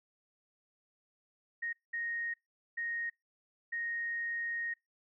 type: tone bursts at uneven times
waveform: sine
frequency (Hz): 1864.7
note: A#6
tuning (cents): 0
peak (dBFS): -34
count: 4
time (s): 1.62-1.73 / 1.93-2.34 / 2.77-3.1 / 3.72-4.74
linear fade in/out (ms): 10
effects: noise-tail reverb RT60 0.2 s tail -25 dB re dry